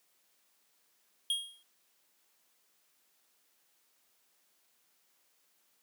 square tone with exponential decay, 3260 Hz, G#7, 33 cents flat, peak -27 dBFS, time 1.3-1.63 s, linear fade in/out 2 ms, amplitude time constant 71 ms, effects white hiss -72 dBFS RMS until 5.82 s + high-pass 200 Hz 12 dB/octave

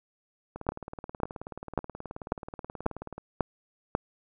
two click trains, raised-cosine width 1 ms, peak -10 / -24 dBFS, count 7 / 50, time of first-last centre 0.69-3.951 / 0.56-3.18 s, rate 1.84 / 18.7 Hz, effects none

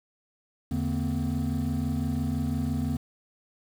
triangle tone cluster, 82 / 145.9 / 229.8 / 255.7 Hz, E2 / D3 / A#3 / C4, -9 / -11 / -25 / -40 cents, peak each -29 dBFS, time 0.71-2.97 s, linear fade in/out 5 ms, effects tanh soft clip ceiling -15 dBFS + 8-bit

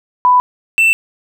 sine / triangle tone pair in turn, 994 / 2672 Hz, B5 / E7, +11 / +23 cents, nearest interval octave + perfect fourth, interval 1712 cents, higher second, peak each -6 dBFS, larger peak neither, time 0.25-0.4 / 0.78-0.93 s, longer neither, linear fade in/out 0 ms, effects none

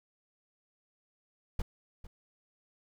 brown noise with echo, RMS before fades -30 dBFS, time 1.59-1.62 s, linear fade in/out 5 ms, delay 450 ms, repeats 1, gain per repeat -15 dB, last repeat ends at 2.07 s, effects none

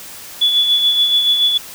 sine tone with tremolo, 3431 Hz, A7, 44 cents flat, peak -9 dBFS, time 0.41-1.58 s, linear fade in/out 10 ms, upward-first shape sine, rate 7 Hz, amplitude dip 45%, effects white hiss -34 dBFS RMS until 1.74 s

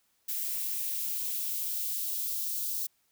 violet noise with high-pass filter sweep, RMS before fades -33 dBFS, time 0.28-2.87 s, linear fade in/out 10 ms, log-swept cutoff 1900 to 4200 Hz, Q 1.3, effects white hiss -72 dBFS RMS until 3.11 s

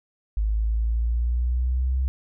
sine linear sweep, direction up, 52.1 to 65.8 Hz, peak -20 dBFS, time 0.37-2.08 s, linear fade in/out 0 ms, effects none

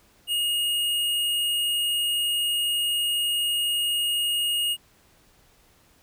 square tone, 2862 Hz, F7, 42 cents sharp, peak -23 dBFS, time 0.27-4.77 s, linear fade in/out 50 ms, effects pink hiss -59 dBFS RMS until 6.02 s

